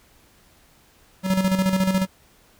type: tone with tremolo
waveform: square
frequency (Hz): 189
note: F#3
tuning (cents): +37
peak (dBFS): -17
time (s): 1.23-2.07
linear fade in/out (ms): 50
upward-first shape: square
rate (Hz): 14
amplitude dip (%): 55
effects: pink hiss -56 dBFS RMS until 2.59 s